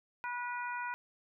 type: harmonic tone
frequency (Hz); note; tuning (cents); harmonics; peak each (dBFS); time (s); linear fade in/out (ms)
487.2; B4; -24; 2 / 3 / 4 / 5; -38 / -40 / -47 / -46; 0.24-0.94; 0
effects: none